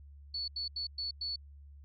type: tone bursts at uneven times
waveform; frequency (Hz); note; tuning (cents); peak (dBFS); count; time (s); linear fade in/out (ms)
sine; 4435; C#8; 0; -34; 5; 0.34-0.48 / 0.56-0.68 / 0.76-0.87 / 0.98-1.11 / 1.21-1.36; 5
effects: added 71 Hz sine -50 dBFS peak until 1.84 s